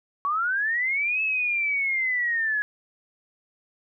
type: linear two-way sweep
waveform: sine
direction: up then down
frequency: 1108.7 to 2612 to 1671 Hz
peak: -22 dBFS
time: 0.25-2.62 s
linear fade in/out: 0 ms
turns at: 1.22 s
effects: none